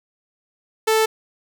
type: tone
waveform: sawtooth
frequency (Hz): 440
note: A4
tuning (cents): 0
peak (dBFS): -11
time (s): 0.87-1.06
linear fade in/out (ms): 10
effects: none